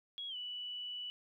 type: tone with pitch glide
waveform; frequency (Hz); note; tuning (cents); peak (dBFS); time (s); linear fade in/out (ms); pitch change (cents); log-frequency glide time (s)
sine; 3322 to 2960; G#7 to F#7; 0 to 0; -40; 0.18-1.1; 0; -200; 0.28-0.36
effects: 13-bit